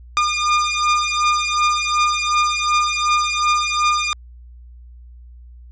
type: beating tone pair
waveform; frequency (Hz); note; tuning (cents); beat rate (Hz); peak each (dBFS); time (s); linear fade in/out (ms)
sawtooth; 1210 / 1212.7; D#6 / D#6; -49 / -45; 2.7; -15; 0.17-4.13; 0
effects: added 60 Hz sine -38 dBFS peak until 5.71 s + resampled to 16000 Hz